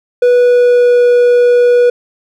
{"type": "tone with pitch glide", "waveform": "triangle", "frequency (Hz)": [490.3, 486.4], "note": ["B4", "B4"], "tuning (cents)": [-13, -26], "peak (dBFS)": -3, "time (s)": [0.22, 1.9], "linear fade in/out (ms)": 5, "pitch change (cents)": -13, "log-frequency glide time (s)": [0.35, 1.05], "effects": []}